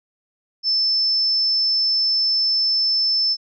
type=tone; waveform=sine; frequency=5280 Hz; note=E8; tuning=2 cents sharp; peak=-16 dBFS; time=0.63-3.37 s; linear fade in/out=50 ms; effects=none